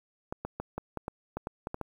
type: clicks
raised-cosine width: 1 ms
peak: -20 dBFS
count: 11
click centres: 0.325 / 0.45 / 0.6 / 0.78 / 0.973 / 1.081 / 1.37 / 1.471 / 1.671 / 1.744 / 1.813 s
effects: 9-bit